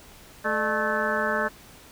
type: harmonic tone with a mistuned harmonic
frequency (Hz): 217.4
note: A3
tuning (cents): -21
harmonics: 1 / 2 / 3 / 4 / 5 / 6 / 7 / 8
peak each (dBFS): -33 / -32 / -29 / -34 / -32 / -32 / -29 / -30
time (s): 0.44-1.49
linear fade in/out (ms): 20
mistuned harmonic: 3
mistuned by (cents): -130
effects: pink hiss -49 dBFS RMS until 1.91 s